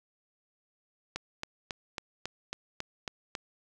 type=click train; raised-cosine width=0.2 ms; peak=-17 dBFS; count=9; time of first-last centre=1.16-3.352 s; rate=3.65 Hz; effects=none